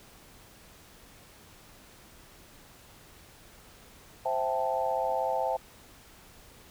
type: chord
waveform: sine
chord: A minor seventh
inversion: first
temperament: equal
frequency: 523.3 / 659.3 / 784 / 880 Hz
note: C5 / E5 / G5 / A5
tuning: 0 / 0 / 0 / 0 cents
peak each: -32 dBFS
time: 4.25-5.57 s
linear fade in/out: 10 ms
effects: pink hiss -54 dBFS RMS until 6.7 s